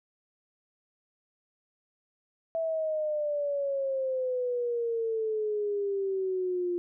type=exponential sweep; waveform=sine; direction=down; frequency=659.3 to 349.2 Hz; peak=-27 dBFS; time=2.55-6.78 s; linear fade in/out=0 ms; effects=none